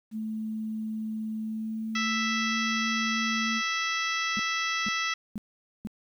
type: tone with pitch glide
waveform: sine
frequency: 218.4 to 224.2 Hz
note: A3 to A3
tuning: -13 to +33 cents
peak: -30 dBFS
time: 0.11-3.62 s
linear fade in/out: 50 ms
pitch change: +46 cents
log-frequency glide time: 1.37-2.44 s
type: harmonic tone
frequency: 659.3 Hz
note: E5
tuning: in tune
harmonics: 2 / 3 / 4 / 5 / 6 / 7 / 8 / 9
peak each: -32 / -31 / -34 / -36 / -41 / -43 / -39 / -40 dBFS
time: 1.95-5.14 s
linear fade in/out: 5 ms
type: tone bursts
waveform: sine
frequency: 211.2 Hz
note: G#3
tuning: 29 cents sharp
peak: -30 dBFS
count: 4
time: 4.37-5.872 s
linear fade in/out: 0 ms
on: 23 ms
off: 470 ms
effects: 10-bit